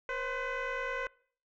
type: tone with frequency modulation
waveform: sine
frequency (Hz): 485.1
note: B4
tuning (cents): -31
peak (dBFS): -31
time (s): 0.09-1.07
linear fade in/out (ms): 2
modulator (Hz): 510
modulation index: 3.5
effects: noise-tail reverb RT60 0.5 s tail -24 dB re dry + tanh soft clip ceiling -30 dBFS